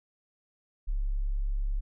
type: tone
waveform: sine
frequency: 34.65 Hz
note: C#1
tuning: in tune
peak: -26 dBFS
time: 0.87-1.81 s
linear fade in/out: 20 ms
effects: none

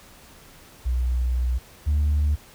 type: tone pair in turn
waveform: sine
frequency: 61.74 / 73.97 Hz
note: B1 / D2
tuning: 0 / +13 cents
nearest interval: minor third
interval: 313 cents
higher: second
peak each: -19 / -16 dBFS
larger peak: second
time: 0.85-1.59 / 1.86-2.36 s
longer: first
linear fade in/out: 20 ms
effects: tanh soft clip ceiling -16 dBFS + pink hiss -49 dBFS RMS until 2.54 s

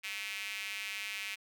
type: tone with high-pass filter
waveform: square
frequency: 101.8 Hz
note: G#2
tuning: 34 cents flat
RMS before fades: -40 dBFS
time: 0.03-1.36 s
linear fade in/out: 20 ms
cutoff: 2400 Hz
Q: 3.7
effects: none

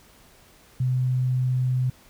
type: tone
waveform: sine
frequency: 127.5 Hz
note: C3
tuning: 44 cents flat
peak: -20 dBFS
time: 0.8-1.9 s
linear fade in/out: 5 ms
effects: pink hiss -54 dBFS RMS until 2.09 s

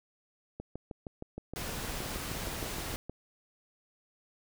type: click train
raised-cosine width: 2 ms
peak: -26 dBFS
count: 17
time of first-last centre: 0.6-3.096 s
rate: 6.41 Hz
type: noise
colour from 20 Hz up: pink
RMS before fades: -38 dBFS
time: 1.56-2.96 s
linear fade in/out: 0 ms
effects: none

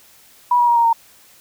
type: tone with pitch steps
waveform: sine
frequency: 975 / 961 / 947.2 / 933.7 / 920.3 Hz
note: B5 / B5 / A#5 / A#5 / A#5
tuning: -23 / -48 / +27 / +3 / -22 cents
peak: -11 dBFS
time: 0.51-0.93 s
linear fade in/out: 5 ms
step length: 84 ms
effects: white hiss -49 dBFS RMS until 1.4 s

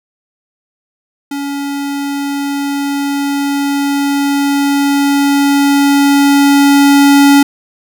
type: tone with level ramp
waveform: square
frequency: 281.7 Hz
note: C#4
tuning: 28 cents sharp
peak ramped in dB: -18 to -4 dBFS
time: 1.31-7.43 s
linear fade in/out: 5 ms
effects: none

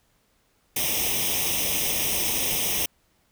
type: noise with comb filter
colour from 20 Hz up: white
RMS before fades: -25 dBFS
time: 0.76-2.86 s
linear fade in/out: 5 ms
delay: 0.34 ms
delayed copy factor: +0.85
effects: pink hiss -66 dBFS RMS until 3.31 s

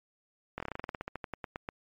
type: slowing click train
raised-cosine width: 0.5 ms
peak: -21 dBFS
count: 19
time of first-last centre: 0.58-1.689 s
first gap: 22 ms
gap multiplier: 1.11
effects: MP3 48 kbps

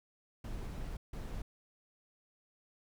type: noise bursts at uneven times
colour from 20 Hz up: brown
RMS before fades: -41 dBFS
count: 2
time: 0.44-0.97 / 1.13-1.42 s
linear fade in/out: 5 ms
effects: none

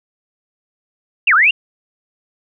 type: linear two-way sweep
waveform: sine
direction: down then up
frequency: 2888 to 1174.7 to 2888 Hz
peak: -8 dBFS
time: 1.27-1.51 s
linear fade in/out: 5 ms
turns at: 1.34 s
effects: none

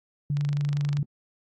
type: tone with vibrato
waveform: sine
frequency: 144.3 Hz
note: D3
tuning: 30 cents flat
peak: -23 dBFS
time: 0.3-1.03 s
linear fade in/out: 2 ms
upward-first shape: sine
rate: 11 Hz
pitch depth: 11 cents each way
type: click train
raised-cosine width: 0.2 ms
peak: -22 dBFS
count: 16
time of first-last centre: 0.37-0.97 s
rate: 25 Hz
effects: AAC 48 kbps

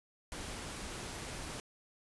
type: noise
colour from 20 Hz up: pink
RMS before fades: -43 dBFS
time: 0.32-1.6 s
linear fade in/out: 0 ms
effects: resampled to 24000 Hz

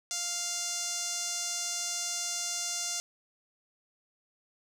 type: tone with band-pass filter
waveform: sawtooth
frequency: 698.5 Hz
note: F5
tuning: in tune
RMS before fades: -34 dBFS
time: 0.11-3 s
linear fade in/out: 0 ms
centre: 6400 Hz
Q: 3.2
effects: none

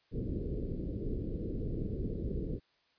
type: low-pass noise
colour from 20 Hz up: pink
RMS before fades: -36 dBFS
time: 0.11-2.6 s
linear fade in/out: 50 ms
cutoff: 470 Hz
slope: 48 dB/octave
effects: white hiss -71 dBFS RMS until 2.98 s + resampled to 11025 Hz

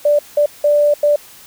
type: tone bursts at uneven times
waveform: sine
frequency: 587.3 Hz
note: D5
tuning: in tune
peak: -9 dBFS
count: 4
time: 0.05-0.19 / 0.37-0.46 / 0.64-0.94 / 1.03-1.16 s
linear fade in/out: 5 ms
effects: white hiss -41 dBFS RMS until 1.46 s

